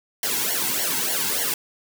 white noise with flanger, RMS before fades -24 dBFS, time 0.23-1.54 s, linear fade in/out 2 ms, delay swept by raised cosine 0.79 to 1.71 ms, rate 3.4 Hz, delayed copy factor -1, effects none

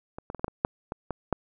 clicks, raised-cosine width 1 ms, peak -23 / -20 / -22 / -28 / -10 / -21 / -7 / -18 / -16 / -10 dBFS, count 10, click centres 0.185 / 0.301 / 0.347 / 0.395 / 0.444 / 0.481 / 0.649 / 0.921 / 1.107 / 1.327 s, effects none

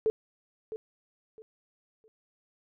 sine tone with echo, 438.7 Hz, A4, 5 cents flat, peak -22 dBFS, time 0.06-0.1 s, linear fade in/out 0 ms, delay 660 ms, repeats 3, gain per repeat -12 dB, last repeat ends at 2.08 s, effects none

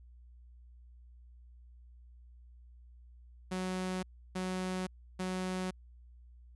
sawtooth tone bursts, 185 Hz, F#3, in tune, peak -30 dBFS, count 3, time 3.51-5.71 s, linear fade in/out 10 ms, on 520 ms, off 320 ms, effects added 60 Hz sine -53 dBFS peak until 6.55 s + resampled to 24000 Hz

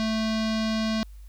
square tone with low-pass filter, 220 Hz, A3, in tune, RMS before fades -26 dBFS, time 0-1.03 s, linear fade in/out 0 ms, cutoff 4700 Hz, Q 2.8, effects added 50 Hz sine -41 dBFS peak until 1.28 s + white hiss -63 dBFS RMS until 1.28 s

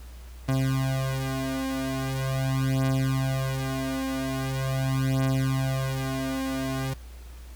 30% pulse beating tone pair, 132.8 / 133.22 Hz, C3 / C3, +26 / +32 cents, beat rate 0.42 Hz, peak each -25 dBFS, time 0.48-6.94 s, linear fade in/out 10 ms, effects added 60 Hz sine -40 dBFS peak until 7.55 s + pink hiss -53 dBFS RMS until 7.55 s

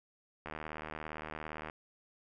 click train, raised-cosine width 0.5 ms, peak -26 dBFS, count 97, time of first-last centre 0.46-1.699 s, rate 77.5 Hz, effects none

